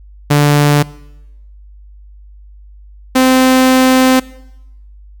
sawtooth tone pair in turn, 146.1 / 258.9 Hz, D3 / C4, -9 / -18 cents, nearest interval minor seventh, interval 991 cents, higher second, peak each -3 dBFS, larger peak neither, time 0.3-0.83 / 3.15-4.2 s, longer second, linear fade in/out 10 ms, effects noise-tail reverb RT60 0.9 s tail -21 dB re dry + added 50 Hz sine -35 dBFS peak until 5.2 s

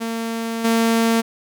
sawtooth tone with level steps, 227.9 Hz, A#3, 39 cents flat, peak -19 / -11 dBFS, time 0-1.22 s, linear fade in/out 20 ms, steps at 0.64 s, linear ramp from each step 10 ms, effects none

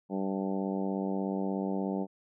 harmonic tone with a mistuned harmonic, 96.7 Hz, G2, 23 cents flat, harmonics 2 / 3 / 4 / 5 / 6 / 7 / 8 / 9, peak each -32 / -36 / -38 / -40 / -42 / -43 / -44 / -45 dBFS, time 0.09-2.07 s, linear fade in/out 50 ms, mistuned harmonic 9, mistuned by +18 cents, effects none

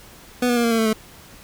25% pulse tone with pitch steps, 246.9 / 241.8 / 236.8 / 232 / 227.2 / 222.5 / 217.9 Hz, B3 / B3 / A#3 / A#3 / A#3 / A3 / A3, 0 / -36 / +27 / -8 / -44 / +20 / -17 cents, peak -13 dBFS, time 0.42-0.931 s, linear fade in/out 5 ms, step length 73 ms, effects pink hiss -45 dBFS RMS until 1.43 s

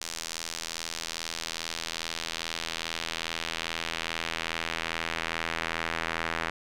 sawtooth tone with band-pass filter sweep, 82.41 Hz, E2, in tune, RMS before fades -34 dBFS, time 0.01-6.5 s, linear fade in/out 5 ms, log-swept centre 6100 to 1800 Hz, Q 1.2, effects none

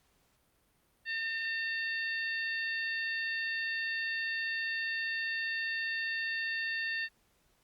harmonic tone, 905 Hz, A5, 48 cents sharp, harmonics 2 / 3 / 4 / 5, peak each -33 / -40 / -46 / -44 dBFS, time 1.05-7.09 s, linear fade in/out 50 ms, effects pink hiss -71 dBFS RMS until 7.63 s + Opus 48 kbps

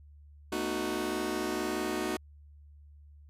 sawtooth chord, B dominant seventh, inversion third, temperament just, 222.2 / 246.9 / 308.7 / 370.4 Hz, A3 / B3 / D#4 / F#4, +17 / 0 / -14 / +2 cents, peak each -35 / -36 / -31 / -30 dBFS, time 0.52-2.17 s, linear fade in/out 5 ms, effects added 73 Hz sine -51 dBFS peak until 3.29 s + resampled to 32000 Hz

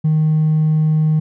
sine tone with hard clipping, 155.56 Hz, D#3, in tune, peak -12 dBFS, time 0.04-1.2 s, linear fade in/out 10 ms, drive 1 dB, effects none

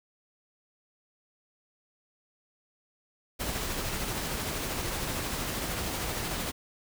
pink noise with tremolo, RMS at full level -32 dBFS, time 3.39-6.52 s, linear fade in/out 20 ms, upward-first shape sine, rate 13 Hz, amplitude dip 25%, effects none

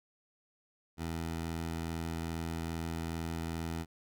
15% pulse tone, 82.41 Hz, E2, in tune, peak -29 dBFS, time 0.97-3.86 s, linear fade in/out 50 ms, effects none

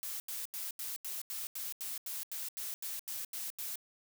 blue noise bursts, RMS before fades -40 dBFS, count 15, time 0.03-3.756 s, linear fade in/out 0 ms, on 170 ms, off 84 ms, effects none

